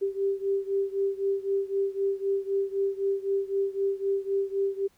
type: beating tone pair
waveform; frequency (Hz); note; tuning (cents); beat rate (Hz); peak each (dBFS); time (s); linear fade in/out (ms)
sine; 391.8 / 395.7; G4 / G4; -1 / +16; 3.9; -27 / -29; 0.01-4.88; 20
effects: pink hiss -65 dBFS RMS until 4.97 s